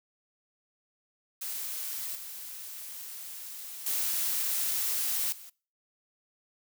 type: noise with level steps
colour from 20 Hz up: blue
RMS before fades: -36 / -42 / -30 / -48 dBFS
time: 1.41-5.5 s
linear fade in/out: 10 ms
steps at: 2.15 / 3.86 / 5.32 s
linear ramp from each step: 5 ms
effects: noise-tail reverb RT60 0.4 s tail -23 dB re dry